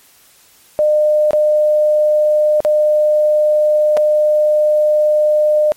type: tone with dropouts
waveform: sine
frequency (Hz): 605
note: D#5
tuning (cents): -49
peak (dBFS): -9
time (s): 0.79-5.72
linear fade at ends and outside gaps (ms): 0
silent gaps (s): 1.308-1.332 / 2.604-2.649 / 3.969-3.973
effects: white hiss -48 dBFS RMS until 5.76 s + MP3 64 kbps